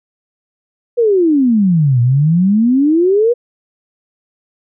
sine exponential two-way sweep, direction down then up, 493.1 to 117.6 to 493.1 Hz, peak -8 dBFS, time 0.97-3.34 s, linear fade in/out 20 ms, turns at 2.01 s, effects none

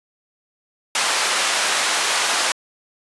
pink band-pass noise, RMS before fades -20 dBFS, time 0.95-2.52 s, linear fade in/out 2 ms, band 870 to 9800 Hz, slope 12 dB/octave, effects resampled to 24000 Hz

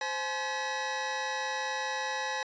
25% pulse tone cluster, 523 / 850 / 1944 Hz, C5 / G#5 / B6, -1 / +40 / -28 cents, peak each -34 / -30 / -33 dBFS, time 0.01-2.43 s, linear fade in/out 2 ms, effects resampled to 16000 Hz

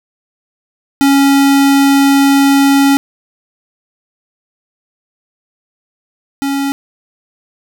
square tone pair in turn, 277.2 / 277.2 Hz, C#4 / C#4, 0 / 0 cents, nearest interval unison, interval 0 cents, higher neither, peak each -7 / -14 dBFS, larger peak first, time 1.01-2.97 / 6.42-6.72 s, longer first, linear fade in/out 0 ms, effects none

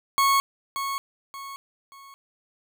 40% pulse tone with echo, 1101 Hz, C#6, 12 cents flat, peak -17 dBFS, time 0.18-0.4 s, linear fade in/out 0 ms, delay 580 ms, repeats 3, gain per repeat -9 dB, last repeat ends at 2.14 s, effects none

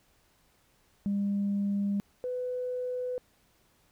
sine tone pair in turn, 200.9 / 500 Hz, G3 / B4, +43 / +21 cents, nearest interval octave + major third, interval 1578 cents, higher second, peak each -25 / -30 dBFS, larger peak first, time 1.06-2 / 2.24-3.18 s, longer neither, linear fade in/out 0 ms, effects tanh soft clip ceiling -23 dBFS + pink hiss -67 dBFS RMS until 3.91 s

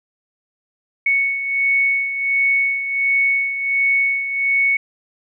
sine beating tone pair, 2217 / 2218.4 Hz, C#7 / C#7, 0 / +1 cents, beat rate 1.4 Hz, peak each -16 / -23 dBFS, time 1.06-4.77 s, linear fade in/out 5 ms, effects none

